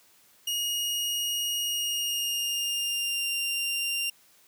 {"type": "tone with pitch glide", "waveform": "sawtooth", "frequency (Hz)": [2872, 2784], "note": ["F7", "F7"], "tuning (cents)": [48, -6], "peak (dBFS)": -24, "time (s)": [0.47, 4.1], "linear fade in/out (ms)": 5, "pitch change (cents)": -54, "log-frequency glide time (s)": [1.63, 3.28], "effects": ["white hiss -60 dBFS RMS until 4.47 s", "high-pass 80 Hz 12 dB/octave"]}